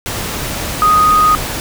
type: tone in noise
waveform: sine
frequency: 1244.5 Hz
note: D#6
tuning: in tune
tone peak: -7 dBFS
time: 0.82-1.35 s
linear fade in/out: 0 ms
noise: pink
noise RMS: -21 dBFS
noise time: 0.06-1.6 s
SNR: +11 dB
effects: none